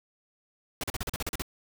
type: noise bursts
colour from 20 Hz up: pink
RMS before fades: -32 dBFS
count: 10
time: 0.81-1.421 s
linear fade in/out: 2 ms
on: 26 ms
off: 39 ms
effects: none